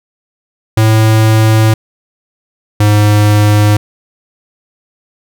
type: tone pair in turn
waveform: square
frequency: 110 / 104.67 Hz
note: A2 / G#2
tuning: 0 / +14 cents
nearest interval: minor second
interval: 86 cents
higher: first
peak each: -6 dBFS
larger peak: neither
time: 0.77-1.74 / 2.8-3.77 s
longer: neither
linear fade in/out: 5 ms
effects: none